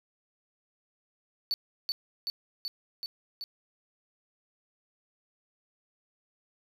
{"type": "tone with echo", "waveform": "triangle", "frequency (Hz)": 4487, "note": "C#8", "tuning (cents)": 20, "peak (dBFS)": -25, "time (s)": [1.51, 1.54], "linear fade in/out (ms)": 0, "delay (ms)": 380, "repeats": 5, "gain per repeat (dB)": -2, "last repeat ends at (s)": 3.44, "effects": []}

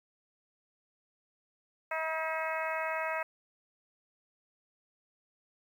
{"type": "harmonic tone with a mistuned harmonic", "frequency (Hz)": 319.9, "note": "D#4", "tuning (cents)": 48, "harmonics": [2, 3, 4, 5, 6, 7, 8], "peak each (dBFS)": [-36, -38, -39, -40, -41, -41, -42], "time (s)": [1.91, 3.23], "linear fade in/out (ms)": 5, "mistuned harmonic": 7, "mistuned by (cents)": -50, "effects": ["10-bit"]}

